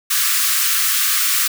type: high-pass noise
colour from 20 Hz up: white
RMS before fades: -17 dBFS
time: 0.1-1.48 s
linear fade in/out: 10 ms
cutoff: 1100 Hz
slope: 96 dB/octave
effects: none